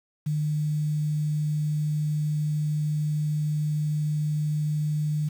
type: tone with quantisation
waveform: sine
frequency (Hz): 151.1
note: D3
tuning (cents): +50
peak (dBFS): -23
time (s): 0.26-5.29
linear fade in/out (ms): 10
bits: 8
effects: none